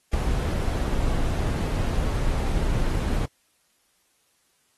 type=noise with ADSR envelope; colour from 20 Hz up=brown; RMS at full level=-19 dBFS; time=0.13-3.26 s; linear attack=5 ms; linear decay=12 ms; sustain=-5 dB; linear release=9 ms; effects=white hiss -67 dBFS RMS until 4.77 s + AAC 32 kbps